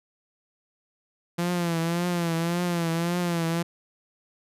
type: tone with vibrato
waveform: sawtooth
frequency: 170.8 Hz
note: F3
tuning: 38 cents flat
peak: -20 dBFS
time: 1.38-3.63 s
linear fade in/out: 10 ms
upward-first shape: triangle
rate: 1.8 Hz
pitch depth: 76 cents each way
effects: resampled to 32000 Hz